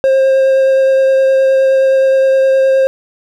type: tone with vibrato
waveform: triangle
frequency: 533 Hz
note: C5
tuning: 32 cents sharp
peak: -5 dBFS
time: 0.04-2.87 s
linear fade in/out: 0 ms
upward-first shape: triangle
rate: 9.6 Hz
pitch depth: 11 cents each way
effects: none